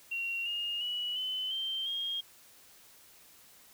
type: tone with pitch steps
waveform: sine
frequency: 2748 / 2840 / 2935 / 3033 / 3135 / 3240 Hz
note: F7 / F7 / F#7 / F#7 / G7 / G#7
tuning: -29 / +28 / -15 / +42 / -1 / -43 cents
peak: -32 dBFS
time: 0.11-2.21 s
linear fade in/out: 10 ms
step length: 350 ms
effects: white hiss -58 dBFS RMS until 3.73 s